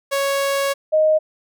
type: tone pair in turn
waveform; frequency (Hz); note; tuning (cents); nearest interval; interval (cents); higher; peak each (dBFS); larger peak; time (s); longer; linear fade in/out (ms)
sawtooth / sine; 554.4 / 622.3; C#5 / D#5; 0 / 0; major second; 200; second; -14 / -12; second; 0.11-0.74 / 0.92-1.19; first; 20
effects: none